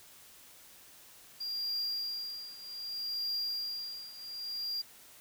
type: tone with tremolo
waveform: triangle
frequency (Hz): 4781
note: D8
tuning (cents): +30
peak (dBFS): -30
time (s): 1.4-4.82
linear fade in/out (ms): 10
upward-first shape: triangle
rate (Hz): 0.64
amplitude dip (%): 85
effects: white hiss -56 dBFS RMS until 5.2 s